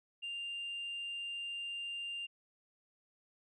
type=tone; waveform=sine; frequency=2794 Hz; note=F7; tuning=in tune; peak=-37 dBFS; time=0.22-2.27 s; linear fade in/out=20 ms; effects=tanh soft clip ceiling -36 dBFS

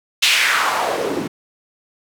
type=noise with band-pass filter sweep; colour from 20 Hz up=white; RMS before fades=-18 dBFS; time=0.22-1.28 s; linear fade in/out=10 ms; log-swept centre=3300 to 250 Hz; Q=2.3; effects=none

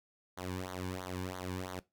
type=tone with flanger; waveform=sawtooth; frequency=92 Hz; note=F#2; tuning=9 cents flat; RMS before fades=-40 dBFS; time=0.37-1.8 s; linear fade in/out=10 ms; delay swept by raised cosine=0.38 to 1.58 ms; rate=3 Hz; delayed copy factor=-0.95; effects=noise-tail reverb RT60 0.2 s tail -19 dB re dry

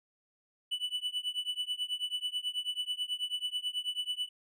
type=tone with tremolo; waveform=triangle; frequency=2972 Hz; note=F#7; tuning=7 cents sharp; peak=-27 dBFS; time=0.71-4.29 s; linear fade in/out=10 ms; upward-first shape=triangle; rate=9.2 Hz; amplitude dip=100%; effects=none

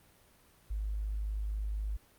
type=tone; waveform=sine; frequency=52 Hz; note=G#1; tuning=3 cents sharp; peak=-32 dBFS; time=0.7-1.97 s; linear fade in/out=10 ms; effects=pink hiss -63 dBFS RMS until 2.18 s + Opus 32 kbps

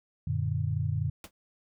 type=chord; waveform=sine; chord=Gb augmented; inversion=none; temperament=equal with one note detuned; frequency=92.5 / 116.54 / 148.54 Hz; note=Gb2 / Bb2 / D3; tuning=0 / 0 / +20 cents; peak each=-31 dBFS; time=0.27-1.1 s; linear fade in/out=5 ms
type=noise with exponential decay; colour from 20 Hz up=pink; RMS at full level=-38 dBFS; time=1.24-1.31 s; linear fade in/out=2 ms; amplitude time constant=15 ms
effects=none

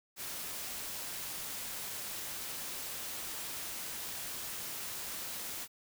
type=noise; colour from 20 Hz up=white; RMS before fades=-41 dBFS; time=0.16-5.68 s; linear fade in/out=50 ms; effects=none

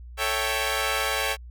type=chord; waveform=10% pulse; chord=A dominant seventh; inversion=none; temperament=equal; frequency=440 / 554.4 / 659.3 / 784 Hz; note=A4 / C#5 / E5 / G5; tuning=0 / 0 / 0 / 0 cents; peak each=-22 / -20 / -24 / -21 dBFS; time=0.17-1.37 s; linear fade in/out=50 ms; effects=added 60 Hz sine -39 dBFS peak until 1.5 s

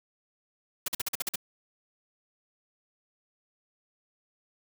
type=noise bursts; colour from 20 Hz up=white; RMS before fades=-30 dBFS; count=8; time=0.86-1.358 s; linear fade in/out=5 ms; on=22 ms; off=46 ms; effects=none

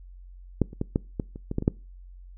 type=clicks; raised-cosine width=3 ms; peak=-7 / -28 / -13 / -9 / -14 / -26 / -17 / -12 / -18 / -6 dBFS; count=10; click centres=0.617 / 0.731 / 0.814 / 0.959 / 1.198 / 1.359 / 1.514 / 1.584 / 1.624 / 1.679 s; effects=noise-tail reverb RT60 0.3 s tail -24 dB re dry + added 45 Hz sine -43 dBFS peak until 2.37 s

